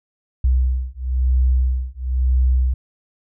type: beating tone pair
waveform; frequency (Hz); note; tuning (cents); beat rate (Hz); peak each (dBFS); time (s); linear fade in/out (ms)
sine; 63.1 / 64.1; B1 / C2; +38 / -35; 1; -18; 0.44-2.74; 5
effects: none